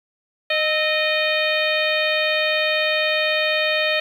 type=harmonic tone with a mistuned harmonic; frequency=616 Hz; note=D#5; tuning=17 cents flat; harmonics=1 / 2 / 3 / 4 / 5 / 6 / 7; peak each=-22 / -32 / -24 / -23 / -27 / -28 / -32 dBFS; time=0.5-4 s; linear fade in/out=5 ms; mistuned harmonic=2; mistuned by=+90 cents; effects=8-bit